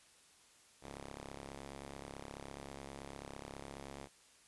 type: ring-modulated tone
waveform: 5% pulse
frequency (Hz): 69.3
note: C#2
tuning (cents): 0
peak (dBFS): -33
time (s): 0.81-4.09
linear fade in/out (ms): 50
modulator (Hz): 225
effects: white hiss -65 dBFS RMS until 4.47 s + resampled to 24000 Hz